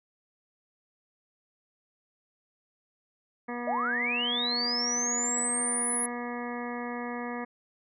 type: harmonic tone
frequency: 241.5 Hz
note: B3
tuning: 39 cents flat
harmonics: 1 / 2 / 3 / 4 / 5 / 7 / 8 / 9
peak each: -36 / -39 / -41 / -42 / -43 / -44 / -45 / -46 dBFS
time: 3.48-7.45 s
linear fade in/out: 10 ms
type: linear sweep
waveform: sine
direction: up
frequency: 579 to 10640 Hz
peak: -27 dBFS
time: 3.67-6.06 s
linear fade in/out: 5 ms
effects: none